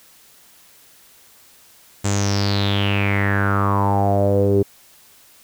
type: tone with low-pass filter sweep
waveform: sawtooth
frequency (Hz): 100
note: G2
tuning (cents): +35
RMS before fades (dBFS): -18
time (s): 2.04-4.63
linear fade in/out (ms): 10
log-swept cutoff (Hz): 7600 to 380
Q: 6.9
effects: white hiss -50 dBFS RMS until 5.43 s